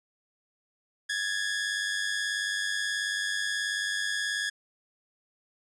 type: tone pair together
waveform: sawtooth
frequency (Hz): 1661.2 / 1759.7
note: G#6 / A6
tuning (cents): 0 / 0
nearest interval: minor second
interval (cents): 100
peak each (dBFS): -26 / -30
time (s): 1.09-4.5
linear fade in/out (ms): 10
effects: resampled to 22050 Hz